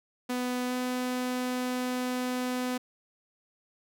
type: tone with pitch glide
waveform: sawtooth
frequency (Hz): 248.9 to 251.1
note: B3 to B3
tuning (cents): +14 to +29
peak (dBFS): -25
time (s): 0.29-2.78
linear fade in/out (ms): 10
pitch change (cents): +15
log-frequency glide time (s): 0.67-0.73
effects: none